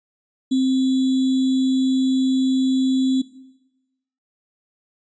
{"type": "tone with sample-and-hold", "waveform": "sine", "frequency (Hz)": 261.6, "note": "C4", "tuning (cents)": 0, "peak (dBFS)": -15, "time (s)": [0.51, 3.22], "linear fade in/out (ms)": 10, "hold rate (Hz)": 3675, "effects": ["noise-tail reverb RT60 1.0 s tail -18 dB re dry", "resampled to 16000 Hz"]}